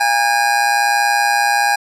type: tone with amplitude modulation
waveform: 25% pulse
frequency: 815 Hz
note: G#5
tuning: 33 cents flat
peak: -6 dBFS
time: 0-1.76 s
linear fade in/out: 10 ms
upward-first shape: sine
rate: 121 Hz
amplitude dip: 60%
effects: low-pass 12000 Hz 12 dB/octave